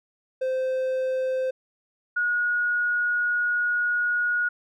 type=tone pair in turn; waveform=triangle / sine; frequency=519 / 1448.2 Hz; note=C5 / F#6; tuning=-14 / -38 cents; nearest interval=octave + tritone; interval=1776 cents; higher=second; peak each=-21 dBFS; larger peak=neither; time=0.41-1.51 / 2.16-4.49 s; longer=second; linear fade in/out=10 ms; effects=none